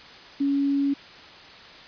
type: tone with quantisation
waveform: sine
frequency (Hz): 279.8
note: C#4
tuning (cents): +16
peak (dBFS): -20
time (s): 0.4-0.94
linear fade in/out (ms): 10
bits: 8
effects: white hiss -45 dBFS RMS until 1.87 s + resampled to 11025 Hz